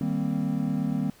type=chord; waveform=triangle; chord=C minor seventh; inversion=first; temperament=equal; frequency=155.56 / 196 / 233.1 / 261.6 Hz; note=Eb3 / G3 / Bb3 / C4; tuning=0 / 0 / 0 / 0 cents; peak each=-28 dBFS; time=0.01-1.1 s; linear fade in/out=2 ms; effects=pink hiss -55 dBFS RMS until 1.2 s